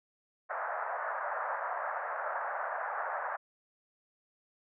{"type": "band-pass noise", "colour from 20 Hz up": "pink", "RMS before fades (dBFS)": -36, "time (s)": [0.49, 3.37], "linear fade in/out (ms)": 20, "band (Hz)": [590, 1700], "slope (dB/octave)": 48, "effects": []}